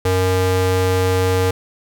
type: ring-modulated tone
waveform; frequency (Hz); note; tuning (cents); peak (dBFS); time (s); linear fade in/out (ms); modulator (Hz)
square; 185; F#3; 0; -12; 0.05-1.51; 5; 279
effects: none